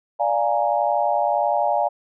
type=chord; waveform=sine; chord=Bb dominant seventh; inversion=first; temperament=equal; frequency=587.3 / 698.5 / 830.6 / 932.3 Hz; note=D5 / F5 / Ab5 / Bb5; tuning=0 / 0 / 0 / 0 cents; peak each=-23 / -22 / -22 / -27 dBFS; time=0.19-1.89 s; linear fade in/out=20 ms; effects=none